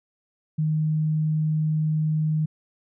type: tone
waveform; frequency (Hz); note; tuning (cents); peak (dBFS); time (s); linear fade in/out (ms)
sine; 155.2; D#3; -4; -20; 0.58-2.46; 10
effects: none